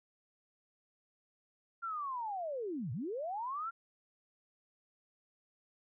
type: linear two-way sweep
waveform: sine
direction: down then up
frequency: 1396.9 to 103.83 to 1396.9 Hz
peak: -36 dBFS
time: 1.82-3.71 s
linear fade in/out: 20 ms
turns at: 2.92 s
effects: none